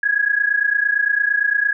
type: tone pair together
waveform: sine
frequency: 1650 / 1678.8 Hz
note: G#6 / G#6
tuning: -12 / +18 cents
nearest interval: unison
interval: 30 cents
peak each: -18 dBFS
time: 0.03-1.73 s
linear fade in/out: 5 ms
effects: none